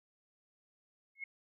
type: tone with exponential growth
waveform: sine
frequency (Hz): 2171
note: C#7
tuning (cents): -37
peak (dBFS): -35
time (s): 1.15-1.24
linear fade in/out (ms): 5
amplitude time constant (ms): 19
effects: none